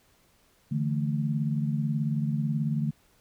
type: chord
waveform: sine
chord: D suspended second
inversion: none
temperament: just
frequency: 146.83 / 165.19 / 220.2 Hz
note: D3 / E3 / A3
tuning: 0 / +4 / +2 cents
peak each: -27 / -33 / -30 dBFS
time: 0.71-2.91 s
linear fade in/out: 10 ms
effects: pink hiss -64 dBFS RMS until 3.2 s